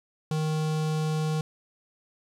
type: tone with notch filter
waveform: square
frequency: 155.6 Hz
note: D#3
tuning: in tune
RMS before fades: -27 dBFS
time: 0.31-1.41 s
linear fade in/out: 2 ms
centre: 1900 Hz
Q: 1.9
effects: low-pass 9000 Hz 12 dB/octave + 10-bit